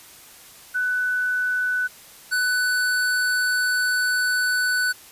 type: tone pair in turn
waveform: sine / square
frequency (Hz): 1494 / 1494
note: F#6 / F#6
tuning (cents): +16 / +16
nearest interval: unison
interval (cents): 0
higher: neither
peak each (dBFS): -20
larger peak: neither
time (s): 0.74-1.88 / 2.31-4.93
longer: second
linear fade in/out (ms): 20
effects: white hiss -46 dBFS RMS until 5.11 s + resampled to 32000 Hz